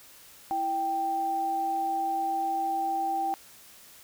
sine tone pair together, 329.6 / 784 Hz, E4 / G5, 0 / 0 cents, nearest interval octave + minor third, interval 1500 cents, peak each -37 / -26 dBFS, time 0.51-3.34 s, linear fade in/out 0 ms, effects white hiss -52 dBFS RMS until 4.03 s

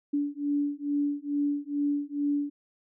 sine beating tone pair, 287.3 / 289.6 Hz, D4 / D4, -38 / -24 cents, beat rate 2.3 Hz, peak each -29 dBFS, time 0.13-2.5 s, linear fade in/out 10 ms, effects none

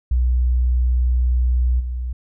sine tone with level steps, 61.74 Hz, B1, in tune, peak -14 / -22 dBFS, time 0.11-2.13 s, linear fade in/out 5 ms, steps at 1.79 s, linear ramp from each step 20 ms, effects none

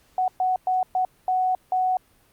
sine tone bursts at uneven times, 742 Hz, F#5, 5 cents sharp, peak -19 dBFS, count 6, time 0.18-0.28 / 0.4-0.56 / 0.67-0.83 / 0.95-1.05 / 1.28-1.55 / 1.72-1.97 s, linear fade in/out 2 ms, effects pink hiss -60 dBFS RMS until 2.32 s + Opus 48 kbps

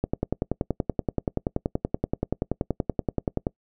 click train, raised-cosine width 2 ms, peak -10 dBFS, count 37, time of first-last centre 0.04-3.469 s, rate 10.5 Hz, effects noise-tail reverb RT60 0.1 s tail -24 dB re dry

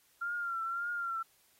sine tone with vibrato, 1381 Hz, F6, 20 cents flat, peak -33 dBFS, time 0.21-1.23 s, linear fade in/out 10 ms, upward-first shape triangle, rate 1.8 Hz, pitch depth 61 cents each way, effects white hiss -68 dBFS RMS until 1.59 s + AAC 48 kbps

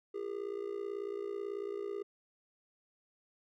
triangle tone with amplitude modulation, 403.7 Hz, G#4, 49 cents flat, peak -31 dBFS, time 0.14-2.03 s, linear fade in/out 10 ms, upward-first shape sine, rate 58.2 Hz, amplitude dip 85%, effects none

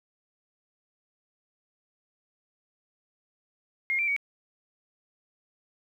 sine tone with pitch steps, 2135 / 2351 / 2252 Hz, C7 / D7 / C#7, +34 / +1 / +27 cents, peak -24 dBFS, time 3.9-4.164 s, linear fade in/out 0 ms, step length 88 ms, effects 10-bit

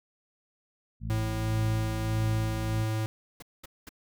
harmonic tone, 55.6 Hz, A1, 19 cents sharp, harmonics 1 / 2 / 3 / 4, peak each -35 / -35 / -40 / -42 dBFS, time 1-2.86 s, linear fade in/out 50 ms
square tone, 109.6 Hz, A2, 6 cents flat, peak -28 dBFS, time 1.1-3.06 s, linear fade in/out 0 ms
pink noise bursts, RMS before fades -44 dBFS, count 3, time 3.4-3.892 s, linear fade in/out 5 ms, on 24 ms, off 210 ms
effects none

